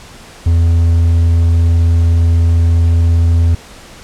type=tone; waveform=triangle; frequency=83.9 Hz; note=E2; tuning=31 cents sharp; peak=-5 dBFS; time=0.46-3.55 s; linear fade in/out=5 ms; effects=pink hiss -36 dBFS RMS until 4.03 s + low-pass 9000 Hz 12 dB/octave